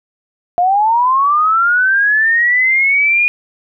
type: linear sweep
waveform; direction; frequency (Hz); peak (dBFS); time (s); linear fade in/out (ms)
sine; up; 690 to 2457; -9; 0.58-3.28; 0
effects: none